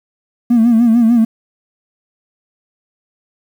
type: tone with vibrato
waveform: triangle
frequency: 231.8 Hz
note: A#3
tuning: 10 cents flat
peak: -4 dBFS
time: 0.5-1.25 s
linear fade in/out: 10 ms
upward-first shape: sine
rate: 6.7 Hz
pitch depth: 82 cents each way
effects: tanh soft clip ceiling -3 dBFS + 7-bit